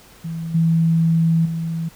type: tone with level steps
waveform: sine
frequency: 164.3 Hz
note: E3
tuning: 5 cents flat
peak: -24 / -13 / -21 dBFS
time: 0.24-1.89 s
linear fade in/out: 10 ms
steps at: 0.54 / 1.45 s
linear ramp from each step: 10 ms
effects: pink hiss -47 dBFS RMS until 1.95 s